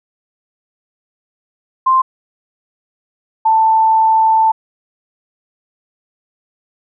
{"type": "tone pair in turn", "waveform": "sine", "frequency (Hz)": [1046.5, 885.9], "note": ["C6", "A5"], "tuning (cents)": [0, 12], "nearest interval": "minor third", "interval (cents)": 288, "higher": "first", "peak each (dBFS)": -8, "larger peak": "neither", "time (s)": [[1.86, 2.02], [3.45, 4.52]], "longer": "second", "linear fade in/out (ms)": 10, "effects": []}